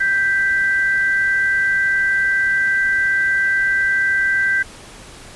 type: tone pair together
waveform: sine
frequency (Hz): 1568 / 1975.5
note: G6 / B6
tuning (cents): 0 / 0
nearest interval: major third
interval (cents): 400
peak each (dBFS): -15 / -21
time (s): 0-4.63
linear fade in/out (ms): 10
effects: pink hiss -39 dBFS RMS until 5.35 s + resampled to 24000 Hz